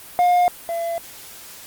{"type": "tone pair in turn", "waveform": "triangle", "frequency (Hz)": [712, 675.6], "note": ["F5", "E5"], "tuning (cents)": [33, 42], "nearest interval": "minor second", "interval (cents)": 91, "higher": "first", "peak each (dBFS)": [-11, -20], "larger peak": "first", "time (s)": [[0.19, 0.48], [0.69, 0.98]], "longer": "neither", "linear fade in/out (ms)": 0, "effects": ["white hiss -40 dBFS RMS until 1.66 s", "Opus 32 kbps"]}